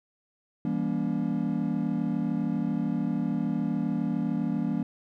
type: chord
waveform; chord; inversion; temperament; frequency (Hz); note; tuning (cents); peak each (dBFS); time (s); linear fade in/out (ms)
triangle; E diminished seventh; none; just; 164.81 / 197.78 / 237.3 / 284.8; E3 / G3 / Bb3 / Db4; 0 / +16 / +31 / +47; -30 / -29 / -28 / -30; 0.65-4.83; 2
effects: none